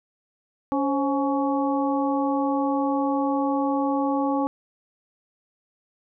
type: harmonic tone with a mistuned harmonic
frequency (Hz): 280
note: C#4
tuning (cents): +18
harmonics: 1 / 2 / 3 / 4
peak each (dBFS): -23 / -28 / -27 / -31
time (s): 0.72-4.47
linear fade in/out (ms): 0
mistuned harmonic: 2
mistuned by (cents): -81
effects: none